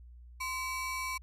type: ring-modulated tone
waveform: 45% pulse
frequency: 1661.2 Hz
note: G#6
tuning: in tune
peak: -31 dBFS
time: 0.4-1.18 s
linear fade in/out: 10 ms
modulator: 623 Hz
effects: added 60 Hz sine -49 dBFS peak until 1.22 s + resampled to 32000 Hz